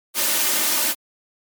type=noise with comb filter; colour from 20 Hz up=white; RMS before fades=-20 dBFS; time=0.14-0.95 s; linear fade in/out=50 ms; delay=3.3 ms; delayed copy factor=+0.6; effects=high-pass 200 Hz 12 dB/octave + MP3 96 kbps